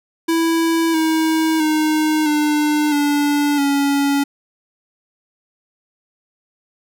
square tone with pitch steps, 329.6 / 319.3 / 309.3 / 299.6 / 290.3 / 281.2 Hz, E4 / D#4 / D#4 / D4 / D4 / C#4, 0 / +45 / -10 / +35 / -20 / +25 cents, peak -15 dBFS, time 0.28-4.24 s, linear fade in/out 10 ms, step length 660 ms, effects none

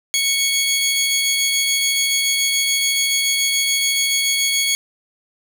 20% pulse tone pair together, 2217 / 3322 Hz, C#7 / G#7, 0 / 0 cents, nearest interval perfect fifth, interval 700 cents, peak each -14 dBFS, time 0.14-4.75 s, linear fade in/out 0 ms, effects none

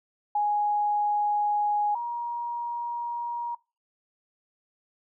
sine tone pair in turn, 830.6 / 948.8 Hz, G#5 / A#5, 0 / +30 cents, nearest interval major second, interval 230 cents, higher second, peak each -22 / -28 dBFS, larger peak first, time 0.35-1.95 / 1.95-3.55 s, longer neither, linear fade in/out 5 ms, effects noise-tail reverb RT60 0.3 s tail -23 dB re dry

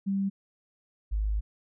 sine tone pair in turn, 196 / 52.18 Hz, G3 / G#1, 0 / +9 cents, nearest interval octave + major seventh, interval 2291 cents, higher first, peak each -25 dBFS, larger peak neither, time 0.06-0.3 / 1.11-1.41 s, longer second, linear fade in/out 20 ms, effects none

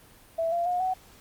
sine tone with pitch steps, 659.3 / 687.3 / 716.5 / 746.9 Hz, E5 / F5 / F5 / F#5, 0 / -28 / +44 / +16 cents, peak -24 dBFS, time 0.38-0.94 s, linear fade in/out 10 ms, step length 140 ms, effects pink hiss -54 dBFS RMS until 1.2 s + Opus 32 kbps

